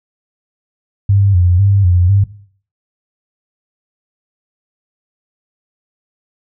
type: tone with vibrato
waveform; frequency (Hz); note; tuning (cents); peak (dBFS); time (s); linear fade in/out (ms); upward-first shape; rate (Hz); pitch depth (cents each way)
sine; 94; F#2; +28; -7; 1.09-2.24; 5; square; 2; 97
effects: noise-tail reverb RT60 0.5 s tail -17 dB re dry